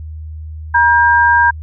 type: tone pair together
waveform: sine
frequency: 951.4 / 1600 Hz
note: A#5 / G6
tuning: +35 / +35 cents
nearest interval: major sixth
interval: 900 cents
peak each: -10 dBFS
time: 0.74-1.51 s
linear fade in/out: 10 ms
effects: added 78 Hz sine -25 dBFS peak until 1.62 s